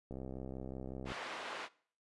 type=click train; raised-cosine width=2 ms; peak=-31 dBFS; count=67; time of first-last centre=0.11-1.119 s; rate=65.4 Hz
type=band-pass noise; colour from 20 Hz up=pink; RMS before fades=-44 dBFS; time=1.05-1.69 s; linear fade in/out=50 ms; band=560 to 3000 Hz; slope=12 dB/octave
effects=noise-tail reverb RT60 0.5 s tail -21 dB re dry + resampled to 24000 Hz